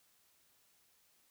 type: silence
effects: white hiss -71 dBFS RMS until 1.3 s